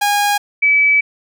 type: tone pair in turn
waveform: sawtooth / sine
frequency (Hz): 819 / 2295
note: G#5 / D7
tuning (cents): -24 / -40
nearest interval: octave + tritone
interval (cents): 1784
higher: second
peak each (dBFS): -9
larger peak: neither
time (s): 0.01-0.38 / 0.62-1.01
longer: second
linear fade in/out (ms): 10
effects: none